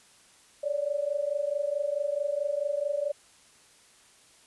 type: tone pair together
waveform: sine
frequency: 563.4 / 588 Hz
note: C#5 / D5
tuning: +28 / +2 cents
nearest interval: minor second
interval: 74 cents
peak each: -30 / -29 dBFS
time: 0.63-3.12 s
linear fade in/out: 10 ms
effects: white hiss -58 dBFS RMS until 4.46 s + resampled to 24000 Hz